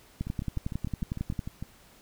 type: two click trains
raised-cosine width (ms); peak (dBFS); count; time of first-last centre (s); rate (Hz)
5; -23 / -18; 10 / 14; 0.27-1.625 / 0.21-1.392; 6.64 / 11
effects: pink hiss -57 dBFS RMS until 2.01 s